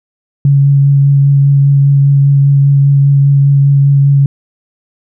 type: tone with vibrato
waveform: sine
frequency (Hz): 139.9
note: C#3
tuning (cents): +16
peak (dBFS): -4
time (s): 0.45-4.26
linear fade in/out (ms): 2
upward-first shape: triangle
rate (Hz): 5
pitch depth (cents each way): 14
effects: none